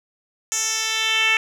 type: tone with band-pass filter sweep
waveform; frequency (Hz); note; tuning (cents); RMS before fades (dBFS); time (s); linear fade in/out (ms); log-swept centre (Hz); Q
10% pulse; 442.3; A4; +9; -21; 0.52-1.37; 0; 6900 to 2500; 2.8
effects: none